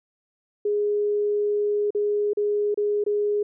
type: tone with dropouts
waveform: sine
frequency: 414.3 Hz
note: G#4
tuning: 4 cents flat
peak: -20 dBFS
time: 0.65-3.43 s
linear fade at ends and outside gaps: 5 ms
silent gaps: 1.906-1.948 / 2.334-2.371 / 2.744-2.774 / 3.04-3.063 s
effects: none